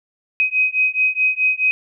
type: beating tone pair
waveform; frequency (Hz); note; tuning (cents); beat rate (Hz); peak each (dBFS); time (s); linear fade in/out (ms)
sine; 2519 / 2523.7; D#7 / D#7; +21 / +24; 4.7; -18; 0.4-1.71; 0
effects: none

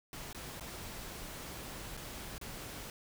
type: noise with dropouts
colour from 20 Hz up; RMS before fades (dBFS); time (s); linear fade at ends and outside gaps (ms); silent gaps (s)
pink; -45; 0.13-2.9; 1; 0.329-0.347 / 0.598-0.608 / 1.969-1.974 / 2.381-2.413
effects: none

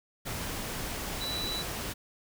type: tone in noise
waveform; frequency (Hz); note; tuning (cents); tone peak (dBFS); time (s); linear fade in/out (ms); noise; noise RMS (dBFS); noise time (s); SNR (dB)
sine; 3951; B7; 0; -33; 1.2-1.63; 20; pink; -36; 0.25-1.94; 0
effects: none

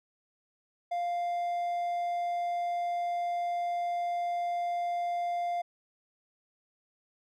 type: tone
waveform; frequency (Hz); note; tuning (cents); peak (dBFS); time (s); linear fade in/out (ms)
triangle; 698.5; F5; 0; -27; 0.91-5.62; 10
effects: none

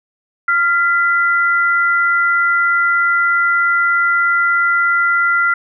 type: tone pair together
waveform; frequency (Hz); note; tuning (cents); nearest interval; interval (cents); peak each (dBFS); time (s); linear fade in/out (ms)
sine; 1391.6 / 2000; F6 / B6; -7 / +21; tritone; 628; -12 / -18; 0.48-5.54; 5
effects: none

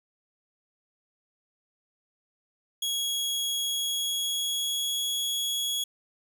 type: tone with pitch glide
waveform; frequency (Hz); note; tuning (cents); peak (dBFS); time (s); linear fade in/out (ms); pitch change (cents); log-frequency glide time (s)
sawtooth; 3322 to 3343; G#7 to G#7; 0 to +11; -24; 2.82-5.84; 5; +11; 3.61-5.06
effects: 11-bit

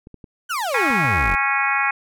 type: clicks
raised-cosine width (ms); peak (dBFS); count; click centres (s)
3; -27; 5; 0.071 / 0.143 / 0.242 / 0.904 / 1.05
type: exponential sweep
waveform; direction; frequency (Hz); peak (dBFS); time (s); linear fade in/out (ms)
35% pulse; down; 1562 to 36.28; -20; 0.49-1.36; 20
type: harmonic tone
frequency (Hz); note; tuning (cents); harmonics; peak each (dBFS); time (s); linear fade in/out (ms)
275.1; C#4; -13; 3 / 4 / 5 / 6 / 7 / 8 / 9; -25 / -25 / -25 / -25 / -25 / -25 / -25; 0.74-1.91; 5
effects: none

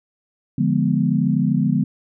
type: chord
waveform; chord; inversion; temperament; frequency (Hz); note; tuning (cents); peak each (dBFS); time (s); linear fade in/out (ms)
sine; D diminished seventh; none; equal; 146.83 / 174.61 / 207.7 / 246.9; D3 / F3 / Ab3 / Cb4; 0 / 0 / 0 / 0; -21; 0.58-1.84; 5
effects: none

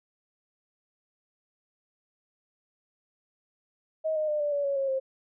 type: tone with pitch steps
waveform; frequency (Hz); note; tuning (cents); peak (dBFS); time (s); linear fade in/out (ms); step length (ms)
sine; 632 / 616.5 / 601.4 / 586.6 / 572.2 / 558.2 / 544.5 / 531.1; D#5 / D#5 / D5 / D5 / D5 / C#5 / C#5 / C5; +27 / -16 / +41 / -2 / -45 / +12 / -31 / +26; -25; 4.04-5; 20; 120
effects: none

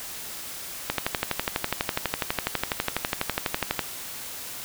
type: click train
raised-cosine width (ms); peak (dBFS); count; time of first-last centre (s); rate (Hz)
0.3; -7; 36; 0.9-3.793; 12.1
effects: white hiss -37 dBFS RMS until 4.64 s

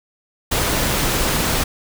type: noise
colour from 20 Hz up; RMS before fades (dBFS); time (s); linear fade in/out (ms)
pink; -19; 0.51-1.64; 10
effects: none

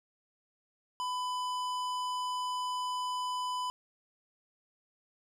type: tone with hard clipping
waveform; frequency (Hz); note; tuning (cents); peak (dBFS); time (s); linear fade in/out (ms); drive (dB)
triangle; 1000; B5; +21; -34; 1-3.7; 0; 18
effects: none

